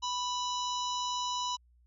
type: harmonic tone with a mistuned harmonic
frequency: 987.8 Hz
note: B5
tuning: in tune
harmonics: 1 / 3 / 4 / 5 / 6 / 7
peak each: -33 / -40 / -39 / -44 / -43 / -46 dBFS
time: 0.02-1.57 s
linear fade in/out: 20 ms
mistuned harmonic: 5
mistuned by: +100 cents
effects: added 60 Hz sine -61 dBFS peak until 1.86 s